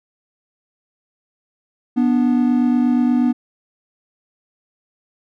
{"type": "tone pair together", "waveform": "triangle", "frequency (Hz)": [245.3, 293.7], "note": ["B3", "D4"], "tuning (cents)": [-12, 0], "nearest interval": "minor third", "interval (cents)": 312, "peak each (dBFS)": [-12, -18], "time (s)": [1.96, 3.33], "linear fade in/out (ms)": 20, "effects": []}